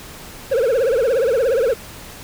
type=tone with vibrato; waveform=triangle; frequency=493.9 Hz; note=B4; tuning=in tune; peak=-12 dBFS; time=0.51-1.74 s; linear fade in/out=10 ms; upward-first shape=triangle; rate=17 Hz; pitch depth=240 cents each way; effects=pink hiss -37 dBFS RMS until 2.23 s